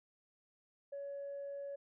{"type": "tone", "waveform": "sine", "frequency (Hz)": 562, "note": "C#5", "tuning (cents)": 24, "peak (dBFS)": -40, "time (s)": [0.92, 1.76], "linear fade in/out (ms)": 10, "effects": ["tanh soft clip ceiling -38 dBFS"]}